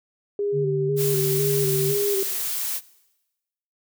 sine tone with vibrato, 398.4 Hz, G4, 28 cents sharp, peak -22 dBFS, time 0.39-2.23 s, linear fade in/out 2 ms, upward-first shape square, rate 2 Hz, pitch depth 38 cents each way
sine tone, 146.3 Hz, D3, 6 cents flat, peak -24 dBFS, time 0.52-1.96 s, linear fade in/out 50 ms
blue noise, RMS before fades -27 dBFS, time 0.96-2.81 s, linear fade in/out 50 ms
effects noise-tail reverb RT60 1.0 s tail -20 dB re dry

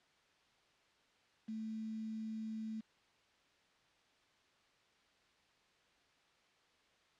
sine tone with quantisation, 220 Hz, A3, in tune, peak -40 dBFS, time 1.48-2.81 s, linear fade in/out 10 ms, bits 10, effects white hiss -71 dBFS RMS until 7.19 s + low-pass 4000 Hz 12 dB/octave

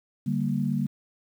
sine chord, G minor, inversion second, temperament equal with one note detuned, 145.9 / 196 / 233.1 Hz, D3 / G3 / Bb3, -11 / 0 / 0 cents, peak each -28 dBFS, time 0.26-0.87 s, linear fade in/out 10 ms, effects 9-bit

